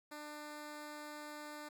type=tone; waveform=10% pulse; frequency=298.6 Hz; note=D4; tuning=29 cents sharp; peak=-38 dBFS; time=0.11-1.69 s; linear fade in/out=10 ms; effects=none